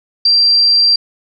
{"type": "tone", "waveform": "sine", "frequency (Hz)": 4719, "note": "D8", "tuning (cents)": 7, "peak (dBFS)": -7, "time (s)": [0.25, 0.96], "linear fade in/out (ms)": 5, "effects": []}